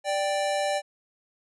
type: tone pair together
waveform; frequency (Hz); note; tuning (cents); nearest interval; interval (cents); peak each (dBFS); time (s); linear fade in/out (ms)
square; 587.3 / 784; D5 / G5; 0 / 0; perfect fourth; 500; -27 / -29; 0.04-0.82; 50
effects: resampled to 24000 Hz